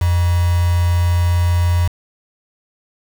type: tone with quantisation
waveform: sine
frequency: 87.31 Hz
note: F2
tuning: in tune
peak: -12 dBFS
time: 0.01-1.88 s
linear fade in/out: 5 ms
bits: 4
effects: none